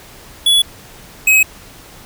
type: tone pair in turn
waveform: square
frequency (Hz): 3401 / 2548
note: G#7 / D#7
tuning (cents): +40 / +41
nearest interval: perfect fourth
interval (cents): 499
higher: first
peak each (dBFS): -9 / -8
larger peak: second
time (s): 0.46-0.62 / 1.27-1.43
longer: neither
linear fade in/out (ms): 5
effects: pink hiss -39 dBFS RMS until 2.05 s